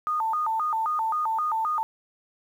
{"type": "tone with vibrato", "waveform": "sine", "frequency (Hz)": 1046.5, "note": "C6", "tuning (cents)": 0, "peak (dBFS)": -23, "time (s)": [0.07, 1.83], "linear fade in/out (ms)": 0, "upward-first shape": "square", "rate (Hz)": 3.8, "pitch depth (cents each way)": 280, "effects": ["9-bit"]}